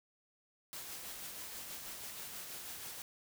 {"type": "noise with tremolo", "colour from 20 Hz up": "white", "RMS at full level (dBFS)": -45, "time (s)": [0.73, 3.02], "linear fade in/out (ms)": 0, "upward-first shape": "sine", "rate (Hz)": 6.2, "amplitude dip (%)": 30, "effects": []}